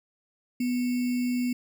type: tone with sample-and-hold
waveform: sine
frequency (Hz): 246.9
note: B3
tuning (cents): 0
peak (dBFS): -24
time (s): 0.6-1.53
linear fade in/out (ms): 5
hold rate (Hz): 2450
effects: none